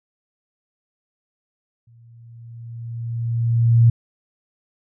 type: tone with exponential growth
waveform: sine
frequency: 116.54 Hz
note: A#2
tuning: in tune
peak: -8 dBFS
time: 1.87-3.9 s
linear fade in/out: 5 ms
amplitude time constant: 440 ms
effects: none